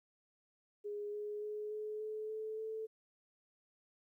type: tone with pitch steps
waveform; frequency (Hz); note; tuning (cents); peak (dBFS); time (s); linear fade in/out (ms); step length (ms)
sine; 413.5 / 417.8 / 422.2 / 426.6 / 431.1 / 435.6 / 440.1; G#4 / G#4 / G#4 / G#4 / A4 / A4 / A4; -8 / +10 / +29 / +46 / -35 / -17 / 0; -39; 0.84-2.87; 20; 290
effects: 13-bit